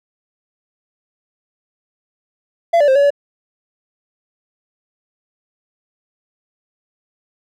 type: tone with pitch steps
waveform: triangle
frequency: 678 / 582 / 528 / 566 / 571 Hz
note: E5 / D5 / C5 / C#5 / D5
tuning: +49 / -16 / +16 / +36 / -49 cents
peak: -7 dBFS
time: 2.73-3.105 s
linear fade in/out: 10 ms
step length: 75 ms
effects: none